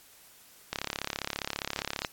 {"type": "click train", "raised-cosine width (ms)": 0.2, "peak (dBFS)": -13, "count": 47, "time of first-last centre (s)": [0.73, 2.048], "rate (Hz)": 34.9, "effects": ["white hiss -56 dBFS RMS until 2.12 s", "AAC 64 kbps"]}